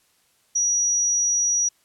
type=tone; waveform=sine; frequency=5800 Hz; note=F#8; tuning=35 cents flat; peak=-18 dBFS; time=0.55-1.69 s; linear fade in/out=10 ms; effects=white hiss -63 dBFS RMS until 1.84 s + low-pass 12000 Hz 12 dB/octave